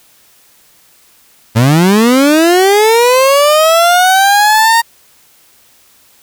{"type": "linear sweep", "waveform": "30% pulse", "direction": "up", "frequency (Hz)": [107.3, 932.3], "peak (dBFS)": -3, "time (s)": [1.55, 4.82], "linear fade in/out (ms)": 20, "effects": ["white hiss -47 dBFS RMS until 6.22 s"]}